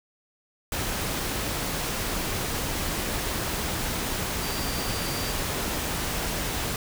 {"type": "tone in noise", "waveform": "sine", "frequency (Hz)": 4699, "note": "D8", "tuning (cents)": 0, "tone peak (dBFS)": -38, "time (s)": [4.43, 5.33], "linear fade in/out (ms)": 2, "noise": "pink", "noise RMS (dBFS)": -29, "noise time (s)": [0.72, 6.76], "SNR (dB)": -12, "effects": []}